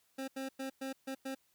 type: tone bursts at uneven times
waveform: 25% pulse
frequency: 266.9 Hz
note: C4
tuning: 35 cents sharp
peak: -34 dBFS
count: 6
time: 0.18-0.28 / 0.36-0.49 / 0.59-0.7 / 0.81-0.93 / 1.07-1.15 / 1.25-1.35 s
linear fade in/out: 10 ms
effects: white hiss -73 dBFS RMS until 1.54 s